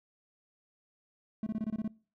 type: tone bursts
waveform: triangle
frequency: 217.4 Hz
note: A3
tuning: 21 cents flat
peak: -29 dBFS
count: 8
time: 1.43-1.878 s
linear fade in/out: 2 ms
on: 35 ms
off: 24 ms
effects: noise-tail reverb RT60 0.4 s tail -22 dB re dry